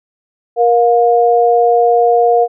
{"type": "tone pair together", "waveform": "sine", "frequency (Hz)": [472.1, 709], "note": ["A#4", "F5"], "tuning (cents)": [22, 26], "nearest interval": "perfect fifth", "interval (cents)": 704, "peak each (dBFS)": -10, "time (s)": [0.56, 2.48], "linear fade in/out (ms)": 50, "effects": []}